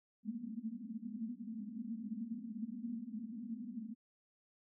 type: band-pass noise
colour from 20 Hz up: white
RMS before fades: -44 dBFS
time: 0.23-3.95 s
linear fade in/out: 50 ms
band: 210 to 240 Hz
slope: 96 dB/octave
effects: none